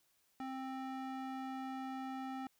square tone with band-pass filter, 263.5 Hz, C4, 12 cents sharp, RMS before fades -43 dBFS, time 0.4-2.47 s, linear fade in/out 2 ms, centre 770 Hz, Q 0.78, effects white hiss -75 dBFS RMS until 2.59 s

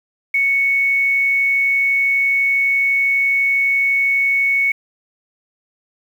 sine tone, 2217 Hz, C#7, in tune, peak -13 dBFS, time 0.34-4.72 s, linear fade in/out 5 ms, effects 7-bit

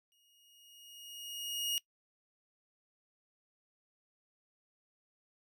sawtooth tone with exponential growth, 2871 Hz, F7, 47 cents sharp, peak -27 dBFS, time 0.12-1.78 s, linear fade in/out 0 ms, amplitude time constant 360 ms, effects noise-tail reverb RT60 0.1 s tail -22 dB re dry

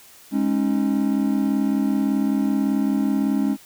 triangle chord, Ab suspended fourth, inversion none, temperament equal with one note detuned, 207.7 / 272.9 / 311.1 Hz, Ab3 / Db4 / Eb4, 0 / -27 / 0 cents, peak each -20 / -19 / -25 dBFS, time 0.31-3.57 s, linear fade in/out 50 ms, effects white hiss -48 dBFS RMS until 3.65 s

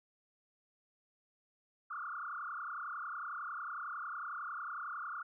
sine tone with frequency modulation, 1292 Hz, E6, 35 cents flat, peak -39 dBFS, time 1.9-5.23 s, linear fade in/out 10 ms, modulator 31 Hz, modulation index 5, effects none

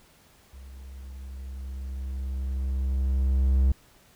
triangle tone with level ramp, 66 Hz, C2, 16 cents sharp, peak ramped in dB -40 to -15 dBFS, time 0.53-3.72 s, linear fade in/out 5 ms, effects pink hiss -58 dBFS RMS until 4.15 s

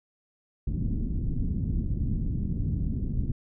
pink low-pass noise, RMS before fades -28 dBFS, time 0.67-3.32 s, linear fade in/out 5 ms, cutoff 240 Hz, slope 24 dB/octave, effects none

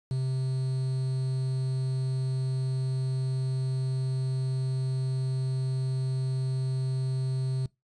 triangle tone with quantisation, 130.81 Hz, C3, in tune, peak -24 dBFS, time 0.11-7.66 s, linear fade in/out 2 ms, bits 8, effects noise-tail reverb RT60 0.2 s tail -23 dB re dry + resampled to 24000 Hz

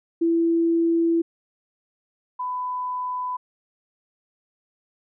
sine tone pair in turn, 333.6 / 999.7 Hz, E4 / B5, +21 / +21 cents, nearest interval octave + perfect fifth, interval 1900 cents, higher second, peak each -17 / -25 dBFS, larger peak first, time 0.21-1.22 / 2.39-3.37 s, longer first, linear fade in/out 10 ms, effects none

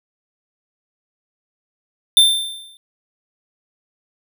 square tone with exponential decay, 3574 Hz, A7, 26 cents sharp, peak -6 dBFS, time 2.17-2.77 s, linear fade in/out 1 ms, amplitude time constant 130 ms, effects none

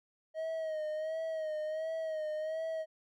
triangle tone with vibrato, 630 Hz, D#5, 21 cents sharp, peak -32 dBFS, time 0.34-2.86 s, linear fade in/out 50 ms, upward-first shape sine, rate 1.4 Hz, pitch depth 49 cents each way, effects none

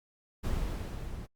brown noise with level ramp, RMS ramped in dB -30 to -42 dBFS, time 0.43-1.27 s, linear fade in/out 20 ms, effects Opus 48 kbps

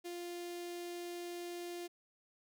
sawtooth tone with notch filter, 349.2 Hz, F4, in tune, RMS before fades -44 dBFS, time 0.04-1.88 s, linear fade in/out 20 ms, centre 1200 Hz, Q 0.9, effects none

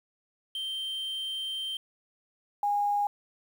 triangle / sine tone pair in turn, 3135 / 818.9 Hz, G7 / G#5, -1 / -25 cents, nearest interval octave + major seventh, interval 2324 cents, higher first, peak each -30 / -24 dBFS, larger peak second, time 0.55-1.77 / 2.63-3.07 s, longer first, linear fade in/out 2 ms, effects 9-bit

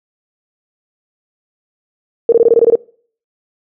sine tone bursts, 463.2 Hz, A#4, 11 cents flat, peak -4 dBFS, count 9, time 2.29-2.755 s, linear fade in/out 2 ms, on 33 ms, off 21 ms, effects noise-tail reverb RT60 0.5 s tail -24 dB re dry

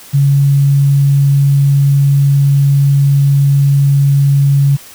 sine tone with quantisation, 140 Hz, C#3, 18 cents sharp, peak -6 dBFS, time 0.13-4.77 s, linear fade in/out 20 ms, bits 6, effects white hiss -36 dBFS RMS until 4.94 s

